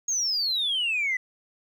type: exponential sweep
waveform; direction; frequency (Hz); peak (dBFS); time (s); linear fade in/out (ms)
sine; down; 6645 to 1974; -22; 0.08-1.17; 5
effects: tanh soft clip ceiling -20 dBFS + 10-bit